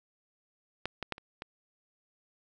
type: clicks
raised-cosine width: 0.3 ms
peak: -16 / -19 / -16 / -30 / -23 dBFS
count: 5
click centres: 0.856 / 1.027 / 1.123 / 1.181 / 1.421 s
effects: none